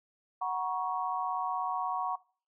sine chord, F# major, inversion none, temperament equal with one note detuned, 740 / 952.5 / 1108.7 Hz, F#5 / A#5 / C#6, 0 / +37 / 0 cents, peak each -34 dBFS, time 0.41-2.16 s, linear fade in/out 10 ms, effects noise-tail reverb RT60 0.4 s tail -21 dB re dry

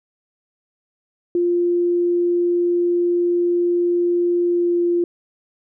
sine tone with pitch glide, 349.2 to 347 Hz, F4 to F4, 0 to -11 cents, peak -15 dBFS, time 1.35-5.04 s, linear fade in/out 2 ms, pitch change -11 cents, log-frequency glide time 4.44-4.81 s, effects none

